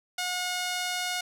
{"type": "tone with band-pass filter", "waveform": "sawtooth", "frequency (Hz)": 723, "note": "F#5", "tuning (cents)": -40, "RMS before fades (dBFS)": -31, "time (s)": [0.18, 1.21], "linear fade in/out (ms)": 5, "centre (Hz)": 4600, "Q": 0.57, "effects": []}